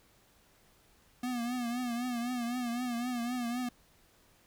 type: tone with vibrato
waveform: square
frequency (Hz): 242.6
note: B3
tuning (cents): -31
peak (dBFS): -33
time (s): 1.23-3.69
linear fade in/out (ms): 5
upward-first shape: triangle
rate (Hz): 3.9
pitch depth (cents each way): 83
effects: pink hiss -65 dBFS RMS until 4.46 s